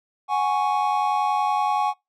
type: chord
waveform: triangle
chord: F# suspended second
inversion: none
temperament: equal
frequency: 740 / 830.6 / 1108.7 Hz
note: F#5 / G#5 / C#6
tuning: 0 / 0 / 0 cents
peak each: -24 / -20 / -23 dBFS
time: 0.28-1.94 s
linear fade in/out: 50 ms
effects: noise-tail reverb RT60 0.2 s tail -25 dB re dry